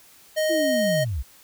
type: tone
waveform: square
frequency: 622.3 Hz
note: D#5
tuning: in tune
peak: -21 dBFS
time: 0.36-1.05 s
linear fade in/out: 20 ms
type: linear sweep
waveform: sine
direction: down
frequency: 346.2 to 53.9 Hz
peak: -24 dBFS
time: 0.49-1.23 s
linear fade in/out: 20 ms
effects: white hiss -52 dBFS RMS until 1.43 s